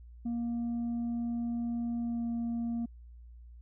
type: tone with pitch glide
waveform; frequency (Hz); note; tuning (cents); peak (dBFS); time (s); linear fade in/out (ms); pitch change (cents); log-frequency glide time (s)
sine; 235.5 to 233.6; A#3 to A#3; +18 to +4; -28; 0.25-2.86; 10; -14; 2-2.26
effects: tanh soft clip ceiling -30 dBFS + added 59 Hz sine -48 dBFS peak until 3.61 s